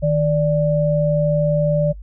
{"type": "tone pair together", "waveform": "sine", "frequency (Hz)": [155.4, 586.7], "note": ["D#3", "D5"], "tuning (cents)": [-2, -2], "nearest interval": "octave + major seventh", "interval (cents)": 2300, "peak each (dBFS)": -17, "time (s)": [0.02, 1.93], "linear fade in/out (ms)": 20, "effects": ["noise-tail reverb RT60 0.1 s tail -23 dB re dry", "added 50 Hz sine -32 dBFS peak until 2.02 s"]}